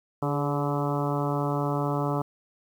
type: harmonic tone with a mistuned harmonic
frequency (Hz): 144.4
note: D3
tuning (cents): -29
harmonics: 1 / 2 / 3 / 4 / 5 / 6 / 7 / 8 / 9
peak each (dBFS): -28 / -31 / -33 / -34 / -35 / -36 / -36 / -37 / -38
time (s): 0.22-2.22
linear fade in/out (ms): 5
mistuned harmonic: 3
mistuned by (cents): -37
effects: 9-bit